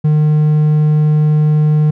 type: tone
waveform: triangle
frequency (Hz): 152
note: D#3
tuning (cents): -40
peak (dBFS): -6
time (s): 0.04-1.91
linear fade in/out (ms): 10
effects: none